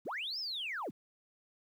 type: linear two-way sweep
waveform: sine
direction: up then down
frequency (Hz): 88.8 to 5410 to 88.8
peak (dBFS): -35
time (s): 0.05-0.91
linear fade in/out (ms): 20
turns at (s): 0.39
effects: tanh soft clip ceiling -32 dBFS + 11-bit